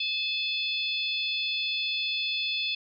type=harmonic tone with a mistuned harmonic; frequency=865 Hz; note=A5; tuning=30 cents flat; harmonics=3 / 4 / 5 / 6; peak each=-31 / -30 / -35 / -40 dBFS; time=0-2.75 s; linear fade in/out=5 ms; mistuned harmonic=6; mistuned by=-69 cents; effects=none